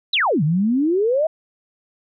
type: exponential two-way sweep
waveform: sine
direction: down then up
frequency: 4200 to 143 to 656 Hz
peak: -15 dBFS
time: 0.13-1.27 s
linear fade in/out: 5 ms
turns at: 0.43 s
effects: none